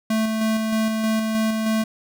square tone with tremolo, 220 Hz, A3, in tune, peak -19 dBFS, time 0.1-1.84 s, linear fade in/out 5 ms, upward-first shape square, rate 3.2 Hz, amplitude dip 30%, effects none

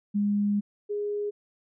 sine tone pair in turn, 204.8 / 413 Hz, G#3 / G#4, -24 / -10 cents, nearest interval octave, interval 1214 cents, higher second, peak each -22 / -27 dBFS, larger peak first, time 0.14-0.61 / 0.89-1.31 s, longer first, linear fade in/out 20 ms, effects none

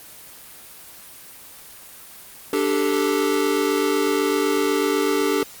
square chord, D suspended fourth, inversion none, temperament equal, 293.7 / 392 / 440 Hz, D4 / G4 / A4, 0 / 0 / 0 cents, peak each -24 / -23 / -24 dBFS, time 2.53-5.43 s, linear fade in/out 2 ms, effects white hiss -42 dBFS RMS until 5.6 s + Opus 24 kbps

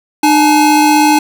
square tone pair together, 302.5 / 850.4 Hz, D#4 / G#5, -49 / +41 cents, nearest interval octave + tritone, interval 1790 cents, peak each -10 dBFS, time 0.23-1.19 s, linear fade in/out 5 ms, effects none

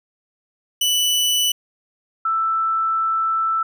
sawtooth / sine tone pair in turn, 2973 / 1324.3 Hz, F#7 / E6, +8 / +8 cents, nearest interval octave + major second, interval 1400 cents, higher first, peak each -13 / -17 dBFS, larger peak first, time 0.81-1.52 / 2.25-3.63 s, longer second, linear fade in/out 5 ms, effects none

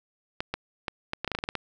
clicks, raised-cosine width 0.3 ms, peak -13 dBFS, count 12, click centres 0.405 / 0.54 / 0.882 / 1.134 / 1.246 / 1.277 / 1.317 / 1.35 / 1.388 / 1.439 / 1.489 / 1.553 s, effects none

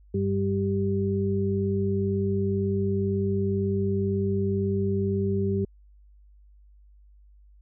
harmonic tone, 98 Hz, G2, in tune, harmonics 1 / 2 / 4, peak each -27 / -27 / -27 dBFS, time 0.14-5.65 s, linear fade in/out 5 ms, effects added 50 Hz sine -51 dBFS peak until 7.61 s

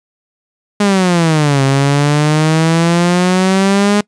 sawtooth exponential two-way sweep, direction down then up, 208 to 134.6 to 208 Hz, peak -5 dBFS, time 0.8-4.01 s, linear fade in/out 5 ms, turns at 1.63 s, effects noise-tail reverb RT60 0.1 s tail -24 dB re dry + resampled to 22050 Hz

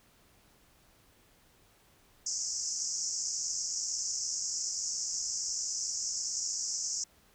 pink band-pass noise, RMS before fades -35 dBFS, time 2.26-7.04 s, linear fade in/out 5 ms, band 5200 to 7400 Hz, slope 96 dB/octave, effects pink hiss -64 dBFS RMS until 7.34 s

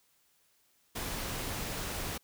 pink noise, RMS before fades -37 dBFS, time 0.95-2.18 s, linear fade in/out 10 ms, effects white hiss -70 dBFS RMS until 2.23 s

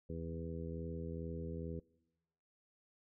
harmonic tone with a mistuned harmonic, 82.41 Hz, E2, in tune, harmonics 1 / 2 / 3 / 4 / 5 / 6, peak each -45 / -45 / -49 / -52 / -49 / -49 dBFS, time 0.09-1.8 s, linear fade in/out 10 ms, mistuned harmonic 1, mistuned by -40 cents, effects noise-tail reverb RT60 1.0 s tail -24 dB re dry

